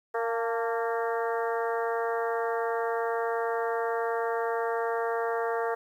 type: harmonic tone with a mistuned harmonic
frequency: 230.7 Hz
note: A#3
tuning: 18 cents flat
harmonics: 2 / 3 / 4 / 5 / 6 / 7 / 8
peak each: -29 / -33 / -35 / -37 / -39 / -40 / -41 dBFS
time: 0.14-5.75 s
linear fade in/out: 10 ms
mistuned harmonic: 4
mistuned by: -43 cents
effects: 10-bit